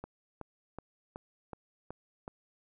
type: click train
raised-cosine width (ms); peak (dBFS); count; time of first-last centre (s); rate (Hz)
1; -27; 7; 0.04-2.279; 2.68
effects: none